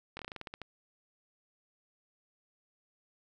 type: slowing click train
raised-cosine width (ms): 0.3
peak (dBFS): -25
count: 11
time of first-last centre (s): 0.17-0.617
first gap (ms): 22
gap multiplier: 1.15
effects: none